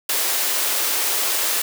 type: high-pass noise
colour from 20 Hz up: white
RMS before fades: -21 dBFS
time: 0.09-1.62 s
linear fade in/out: 5 ms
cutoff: 320 Hz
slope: 24 dB/octave
effects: none